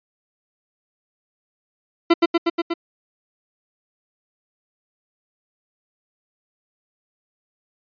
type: tone with echo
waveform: 40% pulse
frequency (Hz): 337.9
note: E4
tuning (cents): +43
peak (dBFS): -9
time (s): 2.1-2.14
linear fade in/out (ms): 10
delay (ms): 120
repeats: 5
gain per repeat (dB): -2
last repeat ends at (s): 2.74
effects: resampled to 11025 Hz